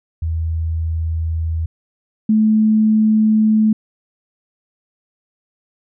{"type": "tone pair in turn", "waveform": "sine", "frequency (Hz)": [81.2, 216.8], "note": ["E2", "A3"], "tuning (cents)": [-26, -25], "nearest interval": "octave + perfect fourth", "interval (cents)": 1701, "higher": "second", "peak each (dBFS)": [-17, -10], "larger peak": "second", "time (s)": [[0.22, 1.66], [2.29, 3.73]], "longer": "neither", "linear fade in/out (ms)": 5, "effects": []}